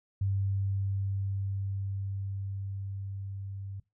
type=tone with level ramp; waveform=sine; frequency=98 Hz; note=G2; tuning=in tune; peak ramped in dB=-26 to -37 dBFS; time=0.21-3.8 s; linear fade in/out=5 ms; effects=noise-tail reverb RT60 0.2 s tail -20 dB re dry